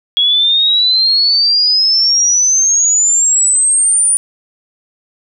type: exponential sweep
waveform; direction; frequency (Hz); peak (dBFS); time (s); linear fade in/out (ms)
sine; up; 3322 to 9510; -8; 0.17-4.17; 0
effects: none